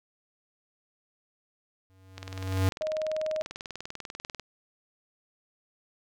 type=tone with exponential growth; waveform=square; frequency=94.7 Hz; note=F#2; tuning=41 cents sharp; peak=-21 dBFS; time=1.9-2.69 s; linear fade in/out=0 ms; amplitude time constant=170 ms
type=click train; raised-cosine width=0.2 ms; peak=-21 dBFS; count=46; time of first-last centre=2.18-4.397 s; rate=20.3 Hz
type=tone; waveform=sine; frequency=622.3 Hz; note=D#5; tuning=in tune; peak=-28 dBFS; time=2.81-3.42 s; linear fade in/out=0 ms
effects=none